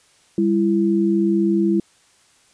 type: tone pair together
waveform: sine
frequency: 199.1 / 334.8 Hz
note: G3 / E4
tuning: +27 / +27 cents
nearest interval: major sixth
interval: 900 cents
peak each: -18 / -17 dBFS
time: 0.38-1.8 s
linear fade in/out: 2 ms
effects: white hiss -56 dBFS RMS until 2.53 s + resampled to 22050 Hz